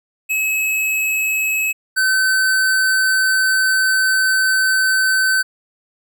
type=tone pair in turn; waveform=square; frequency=2574 / 1530.5 Hz; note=E7 / G6; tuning=-42 / -42 cents; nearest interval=major sixth; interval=900 cents; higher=first; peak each=-17 / -14 dBFS; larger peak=second; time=0.29-1.73 / 1.96-5.43 s; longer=second; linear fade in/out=20 ms; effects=none